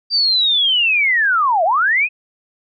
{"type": "linear two-way sweep", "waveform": "sine", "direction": "down then up", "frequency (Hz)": [4725, 622.3, 2581], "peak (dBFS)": -12, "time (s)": [0.1, 2.09], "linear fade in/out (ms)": 50, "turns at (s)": 1.64, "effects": []}